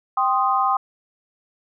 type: chord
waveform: sine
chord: C minor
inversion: second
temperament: equal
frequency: 784 / 1046.5 / 1244.5 Hz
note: G5 / C6 / Eb6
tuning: 0 / 0 / 0 cents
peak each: -21 dBFS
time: 0.17-0.77 s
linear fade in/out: 5 ms
effects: none